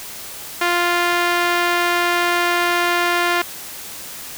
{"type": "tone with band-pass filter", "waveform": "sawtooth", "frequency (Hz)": 349.2, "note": "F4", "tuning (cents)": 0, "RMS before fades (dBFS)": -18, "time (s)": [0.61, 3.42], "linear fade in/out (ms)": 5, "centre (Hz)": 1800, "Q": 0.88, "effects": ["white hiss -33 dBFS RMS until 4.37 s"]}